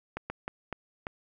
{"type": "slowing click train", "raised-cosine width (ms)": 0.5, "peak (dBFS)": -19, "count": 5, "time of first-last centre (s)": [0.17, 1.069], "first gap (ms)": 130, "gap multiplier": 1.38, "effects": []}